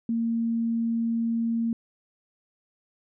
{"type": "tone", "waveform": "sine", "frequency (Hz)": 230, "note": "A#3", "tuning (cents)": -23, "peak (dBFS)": -23, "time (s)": [0.09, 1.73], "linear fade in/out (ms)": 2, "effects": []}